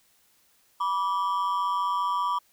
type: ring-modulated tone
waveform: triangle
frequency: 1071 Hz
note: C6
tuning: 40 cents sharp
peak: -19 dBFS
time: 0.8-2.39 s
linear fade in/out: 10 ms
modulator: 92.5 Hz
effects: white hiss -64 dBFS RMS until 2.52 s